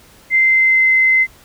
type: tone with pitch glide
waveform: sine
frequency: 2080 to 2061 Hz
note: C7 to C7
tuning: -11 to -27 cents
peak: -9 dBFS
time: 0.3-1.27 s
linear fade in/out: 50 ms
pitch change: -16 cents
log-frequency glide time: 0.4-0.93 s
effects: pink hiss -46 dBFS RMS until 1.44 s